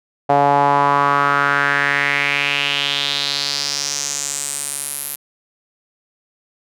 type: tone with band-pass filter sweep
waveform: sawtooth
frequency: 142.1 Hz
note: C#3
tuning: 43 cents sharp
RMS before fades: -18 dBFS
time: 0.29-5.16 s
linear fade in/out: 10 ms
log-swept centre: 720 to 12000 Hz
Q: 3.9
effects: none